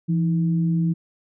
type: tone pair together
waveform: sine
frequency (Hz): 167.7 / 316.6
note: E3 / D#4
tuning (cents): +30 / +30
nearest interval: major seventh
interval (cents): 1100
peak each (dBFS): -18 / -30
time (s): 0.08-0.94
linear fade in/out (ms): 20
effects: none